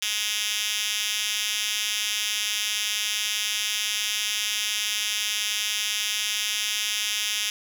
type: tone with high-pass filter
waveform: 5% pulse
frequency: 210.2 Hz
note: G#3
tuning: 21 cents sharp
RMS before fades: -27 dBFS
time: 0.02-7.5 s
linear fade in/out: 2 ms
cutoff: 3600 Hz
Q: 3.5
effects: none